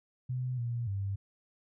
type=tone with pitch steps; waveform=sine; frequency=126.7 / 118.8 / 98.6 Hz; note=B2 / A#2 / G2; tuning=+45 / +33 / +11 cents; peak=-31 dBFS; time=0.29-1.16 s; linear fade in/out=10 ms; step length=290 ms; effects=none